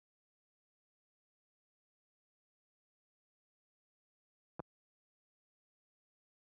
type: clicks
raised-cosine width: 1 ms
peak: -28 dBFS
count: 2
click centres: 4.595 / 4.601 s
effects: high-pass 80 Hz 12 dB/octave